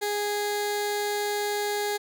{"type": "tone with notch filter", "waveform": "15% pulse", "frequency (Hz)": 413.3, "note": "G#4", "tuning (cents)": -8, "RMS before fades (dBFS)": -28, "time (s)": [0.01, 1.98], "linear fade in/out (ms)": 20, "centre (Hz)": 1200, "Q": 1.7, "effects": []}